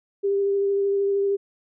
sine tone with vibrato, 397.8 Hz, G4, 25 cents sharp, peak -19 dBFS, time 0.23-1.37 s, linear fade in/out 20 ms, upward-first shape sine, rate 13 Hz, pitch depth 13 cents each way, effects none

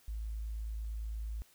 sine tone, 54.4 Hz, A1, 19 cents flat, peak -36 dBFS, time 0.08-1.42 s, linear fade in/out 0 ms, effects white hiss -65 dBFS RMS until 1.54 s

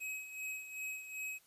square tone with tremolo, 2547 Hz, D#7, 40 cents sharp, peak -39 dBFS, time 0-1.39 s, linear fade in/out 20 ms, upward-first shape sine, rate 2.6 Hz, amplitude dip 65%, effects white hiss -67 dBFS RMS until 1.46 s + resampled to 32000 Hz

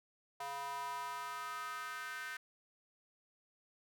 square tone with high-pass filter sweep, 140 Hz, C#3, 18 cents sharp, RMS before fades -43 dBFS, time 0.4-2.37 s, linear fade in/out 5 ms, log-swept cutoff 830 to 1600 Hz, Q 4.6, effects none

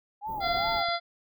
sine tone with vibrato, 792 Hz, G5, 18 cents sharp, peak -31 dBFS, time 0.21-0.87 s, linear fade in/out 50 ms, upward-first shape sine, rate 2.5 Hz, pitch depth 210 cents each way
pink band-stop noise, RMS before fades -42 dBFS, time 0.26-0.84 s, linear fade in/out 50 ms, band 1000 to 15000 Hz, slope 48 dB/octave
clicks, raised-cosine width 5 ms, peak -37 dBFS, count 6, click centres 0.303 / 0.359 / 0.431 / 0.512 / 0.548 / 0.887 s
harmonic tone, 687 Hz, F5, 29 cents flat, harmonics 1 / 2 / 3 / 5 / 6 / 7, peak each -29 / -32 / -34 / -36 / -37 / -37 dBFS, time 0.4-1 s, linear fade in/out 50 ms
effects none

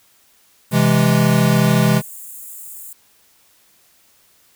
white high-pass noise, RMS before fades -35 dBFS, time 0.71-2.93 s, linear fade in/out 2 ms, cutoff 6900 Hz, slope 96 dB/octave
square chord, C augmented, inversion none, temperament equal, 130.81 / 164.81 / 207.7 Hz, C3 / E3 / G#3, 0 / 0 / 0 cents, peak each -17 dBFS, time 0.71-2.02 s, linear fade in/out 50 ms
effects white hiss -55 dBFS RMS until 4.55 s

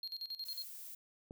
triangle tone with tremolo, 4233 Hz, C8, 19 cents sharp, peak -38 dBFS, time 0.03-0.64 s, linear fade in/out 2 ms, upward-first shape square, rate 11 Hz, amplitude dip 80%
violet noise, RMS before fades -49 dBFS, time 0.45-0.95 s, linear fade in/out 5 ms
click, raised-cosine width 2 ms, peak -35 dBFS, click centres 1.309 s
effects none

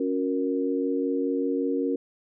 sine chord, F# major, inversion second, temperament equal with one note detuned, 277.2 / 362.4 / 466.2 Hz, C#4 / F#4 / A#4, 0 / -36 / 0 cents, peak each -26 / -30 / -28 dBFS, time 0-1.96 s, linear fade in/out 5 ms, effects none

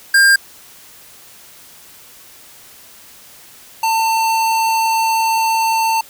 square tone pair in turn, 1602 / 897.1 Hz, G6 / A5, +37 / +33 cents, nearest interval minor seventh, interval 1004 cents, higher first, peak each -8 / -14 dBFS, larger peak first, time 0.14-0.36 / 3.83-6.01 s, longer second, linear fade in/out 5 ms, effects white hiss -42 dBFS RMS until 6.09 s

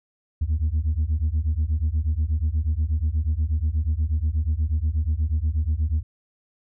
sine beating tone pair, 73.42 / 81.72 Hz, D2 / E2, 0 / -14 cents, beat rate 8.3 Hz, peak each -21 dBFS, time 0.41-6.03 s, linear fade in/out 10 ms, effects tanh soft clip ceiling -17 dBFS

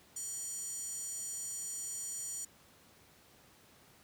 square tone with high-pass filter, 636 Hz, D#5, 38 cents sharp, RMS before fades -41 dBFS, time 0.16-2.45 s, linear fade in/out 5 ms, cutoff 7400 Hz, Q 9.4, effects pink hiss -62 dBFS RMS until 4.03 s + high-pass 80 Hz 12 dB/octave

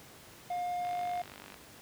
triangle tone, 711 Hz, F5, 31 cents sharp, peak -30 dBFS, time 0.5-1.22 s, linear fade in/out 5 ms
click train, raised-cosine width 0.3 ms, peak -31 dBFS, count 35, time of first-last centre 0.85-1.542 s, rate 49.1 Hz
effects pink hiss -53 dBFS RMS until 1.81 s + high-pass 80 Hz 12 dB/octave

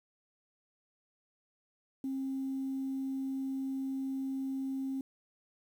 sine tone, 267.7 Hz, C4, 40 cents sharp, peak -32 dBFS, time 2.04-5.01 s, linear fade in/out 2 ms, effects tanh soft clip ceiling -29 dBFS + 10-bit

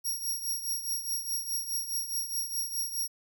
5% pulse tone with tremolo, 5610 Hz, F8, 7 cents sharp, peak -22 dBFS, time 0.04-3.08 s, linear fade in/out 20 ms, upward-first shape triangle, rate 4.8 Hz, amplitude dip 75%, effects none

